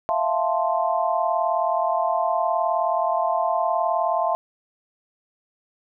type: chord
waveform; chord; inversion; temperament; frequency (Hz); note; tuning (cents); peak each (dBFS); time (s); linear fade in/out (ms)
sine; F major seventh; third; equal; 659.3 / 698.5 / 880 / 1046.5; E5 / F5 / A5 / C6; 0 / 0 / 0 / 0; -24 / -24 / -26 / -26; 0.09-4.35; 0
effects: none